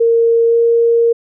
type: tone with pitch glide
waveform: sine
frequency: 461.8 to 465.3 Hz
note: A#4 to A#4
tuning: -16 to -3 cents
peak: -8 dBFS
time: 0-1.13 s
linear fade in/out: 10 ms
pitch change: +13 cents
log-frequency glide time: 0.46-0.56 s
effects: none